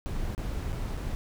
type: noise with dropouts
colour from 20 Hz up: brown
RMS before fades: -32 dBFS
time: 0.06-1.15 s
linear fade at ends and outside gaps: 0 ms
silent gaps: 0.349-0.379 / 0.722-0.729 / 0.97-0.975 s
effects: none